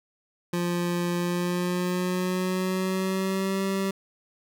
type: tone with pitch glide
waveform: 25% pulse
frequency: 174.61 to 193.74 Hz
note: F3 to G3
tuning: 0 to -20 cents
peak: -21 dBFS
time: 0.53-3.91 s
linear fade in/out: 5 ms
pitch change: +180 cents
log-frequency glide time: 1.17-3.63 s
effects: none